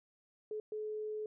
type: tone bursts at uneven times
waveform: sine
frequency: 428.1 Hz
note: A4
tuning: 47 cents flat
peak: -37 dBFS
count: 2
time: 0.51-0.6 / 0.72-1.26 s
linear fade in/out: 2 ms
effects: none